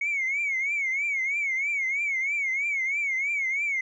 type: tone with vibrato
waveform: sine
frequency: 2208 Hz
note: C#7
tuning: 7 cents flat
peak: -23 dBFS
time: 0.01-3.81 s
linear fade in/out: 5 ms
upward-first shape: triangle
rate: 3.1 Hz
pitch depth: 140 cents each way
effects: tanh soft clip ceiling -21 dBFS